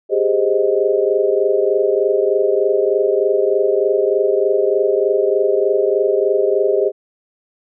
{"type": "chord", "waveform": "sine", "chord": "Ab major seventh", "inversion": "third", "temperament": "equal", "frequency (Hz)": [392, 415.3, 523.3, 622.3], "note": ["G4", "Ab4", "C5", "Eb5"], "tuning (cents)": [0, 0, 0, 0], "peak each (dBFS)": [-17, -17, -20, -20], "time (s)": [0.09, 6.92], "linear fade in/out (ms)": 50, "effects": []}